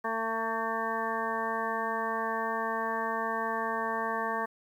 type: harmonic tone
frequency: 225.1 Hz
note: A3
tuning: 40 cents sharp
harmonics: 1 / 2 / 3 / 4 / 5 / 7 / 8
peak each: -40 / -37 / -37 / -35 / -34 / -39 / -38 dBFS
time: 0.04-4.46 s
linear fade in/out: 10 ms
effects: 10-bit